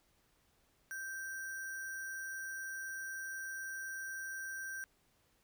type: tone with sample-and-hold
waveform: sine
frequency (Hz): 1567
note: G6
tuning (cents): -1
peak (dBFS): -40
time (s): 0.91-4.84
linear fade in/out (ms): 0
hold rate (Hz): 7350
effects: pink hiss -73 dBFS RMS until 5.43 s